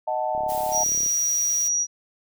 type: chord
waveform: sine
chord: D# diminished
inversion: none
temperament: equal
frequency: 622.3 / 740 / 880 Hz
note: D#5 / F#5 / A5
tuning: 0 / 0 / 0 cents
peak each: -27 dBFS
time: 0.07-0.84 s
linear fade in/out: 10 ms
type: click train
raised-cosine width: 2 ms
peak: -28 dBFS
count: 26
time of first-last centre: 0.35-1.062 s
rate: 35.1 Hz
type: noise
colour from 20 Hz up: blue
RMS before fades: -36 dBFS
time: 0.48-1.69 s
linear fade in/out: 20 ms
type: tone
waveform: sine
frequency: 5770 Hz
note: F#8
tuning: 44 cents flat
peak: -20 dBFS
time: 0.71-1.87 s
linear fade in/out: 50 ms
effects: none